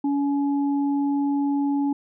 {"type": "tone pair together", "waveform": "sine", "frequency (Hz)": [282.6, 846.8], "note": ["C#4", "G#5"], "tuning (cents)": [34, 33], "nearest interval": "octave + perfect fifth", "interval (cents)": 1899, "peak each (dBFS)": [-20, -32], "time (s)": [0.04, 1.93], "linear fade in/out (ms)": 5, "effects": []}